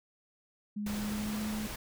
sine tone with pitch glide, 207.7 to 214 Hz, G#3 to A3, 0 to -48 cents, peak -33 dBFS, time 0.76-1.67 s, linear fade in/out 10 ms, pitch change +52 cents, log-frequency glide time 0.91-1.48 s
pink noise, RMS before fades -41 dBFS, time 0.86-1.76 s, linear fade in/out 5 ms
effects none

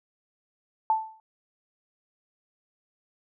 sine tone with exponential decay, 880 Hz, A5, in tune, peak -17 dBFS, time 0.9-1.2 s, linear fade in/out 1 ms, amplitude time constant 65 ms, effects none

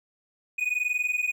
triangle tone pair together, 2468 / 2489 Hz, D#7 / D#7, -15 / 0 cents, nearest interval unison, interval 15 cents, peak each -26 dBFS, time 0.58-1.32 s, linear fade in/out 10 ms, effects none

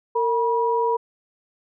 sine tone pair together, 458.2 / 966.4 Hz, A#4 / B5, -30 / -38 cents, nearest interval octave + minor second, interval 1292 cents, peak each -21 dBFS, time 0.15-0.97 s, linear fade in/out 10 ms, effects none

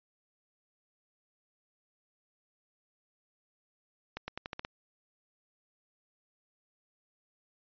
accelerating click train, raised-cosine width 0.3 ms, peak -21 dBFS, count 7, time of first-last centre 4.17-4.649 s, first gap 110 ms, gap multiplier 0.87, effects resampled to 11025 Hz

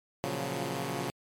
10% pulse chord, Gb major seventh, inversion first, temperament equal with one note detuned, 117.28 / 138.59 / 174.61 / 185 Hz, Bb2 / Db3 / F3 / Gb3, +11 / 0 / 0 / 0 cents, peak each -31 / -27 / -30 / -31 dBFS, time 0.24-1.1 s, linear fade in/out 0 ms, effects MP3 64 kbps

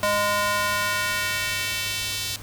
square tone with high-pass filter sweep, 205.7 Hz, G#3, 16 cents flat, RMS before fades -25 dBFS, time 0.03-2.36 s, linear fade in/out 0 ms, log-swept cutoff 700 to 3800 Hz, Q 1.3, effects added 103 Hz sine -40 dBFS peak until 2.42 s + pink hiss -42 dBFS RMS until 2.42 s

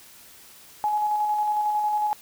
sine tone with tremolo, 842 Hz, G#5, 24 cents sharp, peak -20 dBFS, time 0.84-2.13 s, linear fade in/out 0 ms, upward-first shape square, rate 11 Hz, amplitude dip 25%, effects white hiss -49 dBFS RMS until 2.21 s

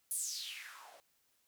blue noise with band-pass filter sweep, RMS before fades -43 dBFS, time 0.11-1 s, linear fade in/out 0 ms, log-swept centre 11000 to 540 Hz, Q 5.4, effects white hiss -75 dBFS RMS until 1.47 s

